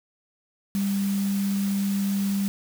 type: tone in noise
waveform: sine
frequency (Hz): 198.2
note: G3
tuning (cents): +19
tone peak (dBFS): -22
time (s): 0.75-2.48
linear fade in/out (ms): 0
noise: white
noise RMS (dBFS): -38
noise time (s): 0.75-2.48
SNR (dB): +13
effects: none